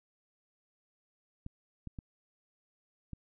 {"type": "clicks", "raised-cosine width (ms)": 5, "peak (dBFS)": -29, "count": 4, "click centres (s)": [1.464, 1.873, 1.988, 3.133], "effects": []}